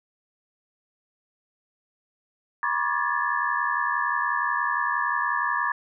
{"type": "tone cluster", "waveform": "sine", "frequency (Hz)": [967, 1087, 1173, 1682, 1753], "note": ["B5", "C#6", "D6", "G#6", "A6"], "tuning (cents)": [-37, -34, -2, 22, -7], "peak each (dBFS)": -29, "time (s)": [2.63, 5.72], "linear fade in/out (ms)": 2, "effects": []}